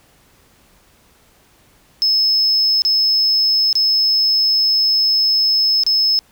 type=tone with dropouts; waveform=sine; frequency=5200 Hz; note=E8; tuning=24 cents flat; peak=-10 dBFS; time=2.02-6.19 s; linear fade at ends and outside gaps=0 ms; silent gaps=2.82-2.85 / 3.728-3.754 / 5.835-5.865 s; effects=tanh soft clip ceiling -10 dBFS + pink hiss -53 dBFS RMS until 6.31 s